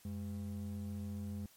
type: ring-modulated tone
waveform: triangle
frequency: 148.8 Hz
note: D3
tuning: 23 cents sharp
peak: -34 dBFS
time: 0.05-1.46 s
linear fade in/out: 2 ms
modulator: 57.4 Hz
effects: white hiss -64 dBFS RMS until 1.56 s + MP3 64 kbps